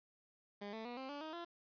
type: tone with pitch steps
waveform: 15% pulse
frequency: 203.6 / 222 / 242.1 / 264 / 287.9 / 314 / 342.4 Hz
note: G#3 / A3 / B3 / C4 / D4 / D#4 / F4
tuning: -34 / +16 / -34 / +16 / -34 / +16 / -34 cents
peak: -38 dBFS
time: 0.61-1.45 s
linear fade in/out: 10 ms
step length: 120 ms
effects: resampled to 11025 Hz + 11-bit